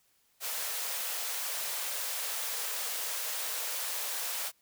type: high-pass noise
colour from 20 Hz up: white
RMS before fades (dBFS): -35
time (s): 0.4-4.52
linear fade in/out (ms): 50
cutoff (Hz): 440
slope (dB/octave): 96
effects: white hiss -70 dBFS RMS until 4.61 s